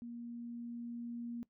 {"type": "tone with level ramp", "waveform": "sine", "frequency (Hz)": 236.6, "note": "A#3", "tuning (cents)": 26, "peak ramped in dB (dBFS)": [-43, -39], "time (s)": [0.02, 1.43], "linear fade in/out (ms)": 0, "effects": ["noise-tail reverb RT60 0.1 s tail -19 dB re dry"]}